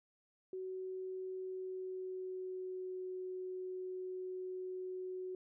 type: tone with pitch glide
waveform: sine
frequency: 374.2 to 369.9 Hz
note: F#4 to F#4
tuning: +20 to 0 cents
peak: -40 dBFS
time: 0.53-5.35 s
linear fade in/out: 2 ms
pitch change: -20 cents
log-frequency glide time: 1.36-3.06 s
effects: none